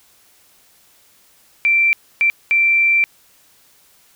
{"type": "tone bursts at uneven times", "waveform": "sine", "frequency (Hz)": 2349, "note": "D7", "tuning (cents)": 0, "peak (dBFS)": -11, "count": 3, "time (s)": [[1.65, 1.93], [2.21, 2.3], [2.51, 3.04]], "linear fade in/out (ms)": 0, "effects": ["white hiss -53 dBFS RMS until 4.15 s"]}